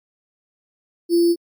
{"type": "tone with sample-and-hold", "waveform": "sine", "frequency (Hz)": 341.9, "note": "F4", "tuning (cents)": -37, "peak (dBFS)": -12, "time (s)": [1.09, 1.36], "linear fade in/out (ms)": 50, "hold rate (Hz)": 4900, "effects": ["MP3 96 kbps"]}